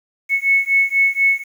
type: beating tone pair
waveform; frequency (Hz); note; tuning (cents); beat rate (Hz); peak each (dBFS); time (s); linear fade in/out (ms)
sine; 2200 / 2204.1; C#7 / C#7; -14 / -10; 4.1; -16; 0.29-1.44; 50
effects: 7-bit